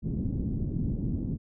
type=low-pass noise; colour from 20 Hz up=white; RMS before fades=-30 dBFS; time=0.02-1.38 s; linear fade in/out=50 ms; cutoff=240 Hz; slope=24 dB/octave; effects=none